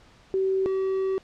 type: tone pair in turn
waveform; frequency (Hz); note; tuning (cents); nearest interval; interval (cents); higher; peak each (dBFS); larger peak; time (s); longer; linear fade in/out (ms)
sine / triangle; 382.5 / 382.5; G4 / G4; -42 / -42; unison; 0; neither; -21; neither; 0.34-0.66 / 0.66-1.18; second; 0
effects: pink hiss -55 dBFS RMS until 1.23 s + low-pass 5000 Hz 12 dB/octave